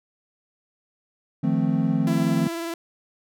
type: chord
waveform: triangle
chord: F dominant seventh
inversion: third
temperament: equal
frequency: 155.56 / 174.61 / 220 / 261.6 Hz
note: Eb3 / F3 / A3 / C4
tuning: 0 / 0 / 0 / 0 cents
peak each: -23 / -23 / -23 / -23 dBFS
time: 1.43-2.48 s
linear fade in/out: 10 ms
type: tone with vibrato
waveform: sawtooth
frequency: 334.8 Hz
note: E4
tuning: 27 cents sharp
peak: -24 dBFS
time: 2.07-2.74 s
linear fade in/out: 2 ms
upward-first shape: sine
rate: 20 Hz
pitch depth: 28 cents each way
effects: none

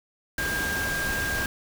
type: tone in noise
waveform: sine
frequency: 1605 Hz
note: G6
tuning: 40 cents sharp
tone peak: -27 dBFS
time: 0.38-1.46 s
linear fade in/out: 2 ms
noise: pink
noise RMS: -31 dBFS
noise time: 0.38-1.46 s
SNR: +1 dB
effects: none

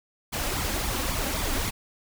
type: noise with flanger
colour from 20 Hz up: pink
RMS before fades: -28 dBFS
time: 0.32-1.71 s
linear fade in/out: 20 ms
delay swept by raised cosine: 0.86 to 3.76 ms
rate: 3.7 Hz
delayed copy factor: +0.65
effects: none

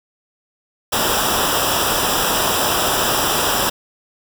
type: noise with comb filter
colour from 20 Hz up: pink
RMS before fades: -18 dBFS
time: 0.92-3.7 s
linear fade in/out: 10 ms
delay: 0.46 ms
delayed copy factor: -0.8
effects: none

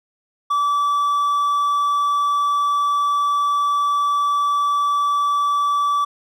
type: tone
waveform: triangle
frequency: 1155 Hz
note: D6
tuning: 29 cents flat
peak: -14 dBFS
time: 0.5-6.05 s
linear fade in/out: 10 ms
effects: none

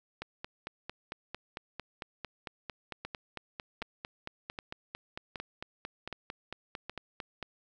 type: two click trains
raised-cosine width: 0.3 ms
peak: -22 / -22 dBFS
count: 6 / 33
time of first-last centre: 3.05-6.896 / 0.22-7.427 s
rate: 1.3 / 4.44 Hz
effects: none

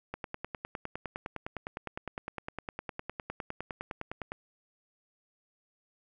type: click train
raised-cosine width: 0.5 ms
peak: -21 dBFS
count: 42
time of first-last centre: 0.14-4.319 s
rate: 9.81 Hz
effects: none

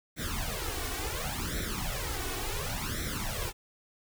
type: noise with flanger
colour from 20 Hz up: pink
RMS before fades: -34 dBFS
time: 0.16-3.53 s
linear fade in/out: 50 ms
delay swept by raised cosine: 0.52 to 2.72 ms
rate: 0.7 Hz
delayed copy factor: +0.85
effects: none

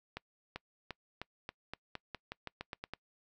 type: accelerating click train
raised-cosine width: 0.3 ms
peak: -24 dBFS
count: 14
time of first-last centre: 0.17-2.936 s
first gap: 390 ms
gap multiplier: 0.89
effects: noise-tail reverb RT60 0.1 s tail -25 dB re dry

